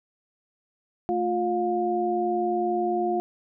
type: tone cluster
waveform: sine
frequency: 222 / 352.7 / 710 Hz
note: A3 / F4 / F5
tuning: +16 / +17 / +28 cents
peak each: -32 / -25 / -26 dBFS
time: 1.09-3.2 s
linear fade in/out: 0 ms
effects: none